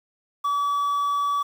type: tone with quantisation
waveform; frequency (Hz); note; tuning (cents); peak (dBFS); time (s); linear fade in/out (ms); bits
triangle; 1145; D6; -44; -19; 0.44-1.43; 10; 8
effects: none